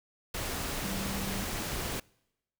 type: tone in noise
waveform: sine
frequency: 196 Hz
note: G3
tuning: in tune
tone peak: -37 dBFS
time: 0.84-1.44 s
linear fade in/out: 5 ms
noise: pink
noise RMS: -35 dBFS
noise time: 0.34-2 s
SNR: -5 dB
effects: noise-tail reverb RT60 0.9 s tail -26 dB re dry